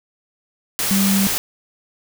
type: tone in noise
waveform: sine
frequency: 196 Hz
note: G3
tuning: in tune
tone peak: -15 dBFS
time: 0.91-1.27 s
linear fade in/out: 0 ms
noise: white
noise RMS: -21 dBFS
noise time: 0.79-1.38 s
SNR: +3 dB
effects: none